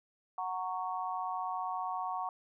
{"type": "chord", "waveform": "sine", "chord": "F# major", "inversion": "none", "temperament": "just", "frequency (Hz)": [740, 925, 1110], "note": ["F#5", "A#5", "C#6"], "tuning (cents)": [0, -14, 2], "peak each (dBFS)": [-37, -39, -38], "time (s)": [0.38, 2.29], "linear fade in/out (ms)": 2, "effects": []}